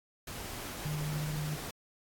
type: tone in noise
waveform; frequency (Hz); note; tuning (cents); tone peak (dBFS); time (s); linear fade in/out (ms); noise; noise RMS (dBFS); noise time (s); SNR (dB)
sine; 150.9; D3; +47; -33; 0.85-1.56; 5; pink; -42; 0.27-1.71; +6
effects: AAC 64 kbps